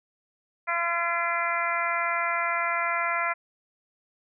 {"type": "harmonic tone", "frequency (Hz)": 340.9, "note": "F4", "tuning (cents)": -42, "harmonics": [2, 3, 4, 5, 6, 7], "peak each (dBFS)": [-32, -31, -29, -34, -30, -34], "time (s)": [0.67, 3.34], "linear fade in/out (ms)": 20, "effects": []}